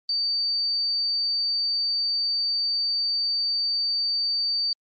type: tone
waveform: sine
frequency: 4606 Hz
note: D8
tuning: 34 cents flat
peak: -22 dBFS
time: 0.09-4.73 s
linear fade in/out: 2 ms
effects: Opus 24 kbps